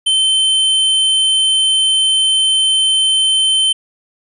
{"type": "tone", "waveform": "square", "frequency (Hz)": 3087, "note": "G7", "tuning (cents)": -27, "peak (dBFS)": -11, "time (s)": [0.06, 3.73], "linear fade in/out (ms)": 10, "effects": ["resampled to 24000 Hz"]}